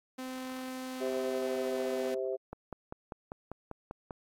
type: tone with pitch glide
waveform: sawtooth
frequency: 258 to 253.9 Hz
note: C4 to B3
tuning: -24 to +48 cents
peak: -34 dBFS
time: 0.18-2.15 s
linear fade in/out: 10 ms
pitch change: -28 cents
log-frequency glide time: 0.89-1.81 s
type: harmonic tone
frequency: 130.81 Hz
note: C3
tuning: in tune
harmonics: 3 / 4 / 5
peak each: -34 / -36 / -38 dBFS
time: 1-2.37 s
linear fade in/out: 20 ms
type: click train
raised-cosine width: 1 ms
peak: -26 dBFS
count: 9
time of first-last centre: 2.53-4.108 s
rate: 5.07 Hz
effects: AAC 64 kbps